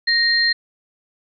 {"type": "tone pair together", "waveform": "sine", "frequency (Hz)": [1864.7, 4186], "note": ["A#6", "C8"], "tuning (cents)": [0, 0], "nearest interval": "octave + major second", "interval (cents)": 1400, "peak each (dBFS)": -17, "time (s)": [0.07, 0.53], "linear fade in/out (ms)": 10, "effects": []}